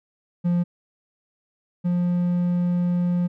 triangle tone pair in turn, 174.61 / 176.33 Hz, F3 / F3, 0 / +17 cents, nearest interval unison, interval 17 cents, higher second, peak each -16 / -17 dBFS, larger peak first, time 0.44-0.64 / 1.84-3.28 s, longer second, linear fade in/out 20 ms, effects none

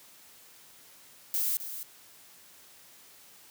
violet noise with echo, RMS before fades -29 dBFS, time 1.34-1.57 s, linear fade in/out 0 ms, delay 260 ms, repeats 1, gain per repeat -10 dB, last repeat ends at 1.83 s, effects white hiss -55 dBFS RMS until 3.5 s + high-pass 80 Hz 12 dB/octave

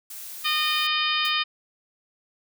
blue noise, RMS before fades -38 dBFS, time 0.1-0.87 s, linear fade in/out 5 ms
harmonic tone, 612 Hz, D#5, 29 cents flat, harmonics 2 / 3 / 4 / 5 / 6 / 7 / 8, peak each -28 / -31 / -28 / -27 / -28 / -38 / -33 dBFS, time 0.44-1.44 s, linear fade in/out 20 ms
blue noise with exponential decay, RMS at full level -33 dBFS, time 1.25-1.35 s, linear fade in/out 1 ms, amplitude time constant 21 ms
effects none

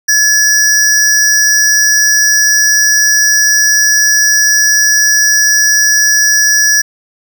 square tone pair together, 1709 / 5748 Hz, G#6 / F8, +49 / +49 cents, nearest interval octave + major sixth, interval 2100 cents, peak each -10 dBFS, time 0.08-6.82 s, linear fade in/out 10 ms, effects none

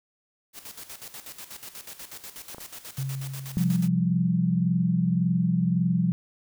white noise with tremolo, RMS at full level -40 dBFS, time 0.53-3.89 s, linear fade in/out 50 ms, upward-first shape square, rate 8.2 Hz, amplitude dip 70%
clicks, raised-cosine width 1 ms, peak -27 dBFS, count 2, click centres 2.546 / 2.583 s
sine tone with exponential decay, 134.8 Hz, C#3, 48 cents flat, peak -26 dBFS, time 2.98-5.01 s, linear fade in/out 5 ms, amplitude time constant 440 ms
sine chord, C suspended fourth, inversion none, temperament just, 130.81 / 174.42 / 196.22 Hz, C3 / F3 / G3, 0 / -2 / +2 cents, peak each -28 / -22 / -28 dBFS, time 3.57-6.12 s, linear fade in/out 0 ms
effects none

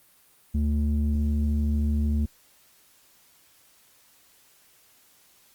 square tone with low-pass filter, 73.42 Hz, D2, in tune, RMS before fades -24 dBFS, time 0.54-2.26 s, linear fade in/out 10 ms, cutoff 180 Hz, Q 4.5, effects white hiss -59 dBFS RMS until 5.54 s + Opus 32 kbps

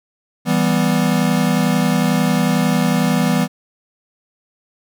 square chord, E minor, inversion none, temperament equal, 164.81 / 196 / 246.9 Hz, E3 / G3 / B3, 0 / 0 / 0 cents, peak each -19 dBFS, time 0.45-3.48 s, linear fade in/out 50 ms, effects none

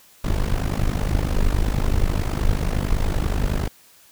brown noise with amplitude modulation, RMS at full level -17 dBFS, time 0.24-3.68 s, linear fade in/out 5 ms, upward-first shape sine, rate 50.7 Hz, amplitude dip 85%, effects white hiss -52 dBFS RMS until 4.11 s

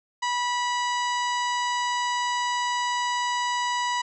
harmonic tone with a mistuned harmonic, 977 Hz, B5, 19 cents flat, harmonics 1 / 2 / 3 / 4 / 5 / 6 / 7 / 8, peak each -25 / -31 / -35 / -37 / -39 / -41 / -42 / -43 dBFS, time 0.22-4.02 s, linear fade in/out 10 ms, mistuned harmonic 6, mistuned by +37 cents, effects none

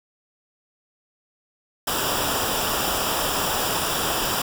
pink noise with comb filter, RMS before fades -24 dBFS, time 1.87-4.42 s, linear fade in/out 5 ms, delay 0.47 ms, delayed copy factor -0.7, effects none

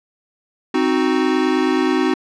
square chord, C diminished, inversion none, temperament equal, 261.6 / 311.1 / 370 Hz, C4 / Eb4 / Gb4, 0 / 0 / 0 cents, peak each -20 dBFS, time 0.74-2.14 s, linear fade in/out 5 ms, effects low-pass 4000 Hz 12 dB/octave

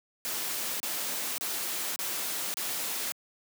white noise bursts, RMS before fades -33 dBFS, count 5, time 0.25-3.12 s, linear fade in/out 0 ms, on 550 ms, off 30 ms, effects high-pass 200 Hz 12 dB/octave

